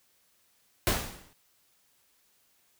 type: noise with exponential decay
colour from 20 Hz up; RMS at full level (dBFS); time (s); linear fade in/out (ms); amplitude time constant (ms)
pink; -23; 0.87-1.33; 0; 99
effects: white hiss -68 dBFS RMS until 2.79 s